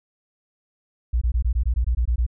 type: tone bursts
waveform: sine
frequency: 59.4 Hz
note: A#1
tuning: 33 cents sharp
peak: -17 dBFS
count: 11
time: 1.13-2.265 s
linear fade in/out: 10 ms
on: 85 ms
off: 20 ms
effects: none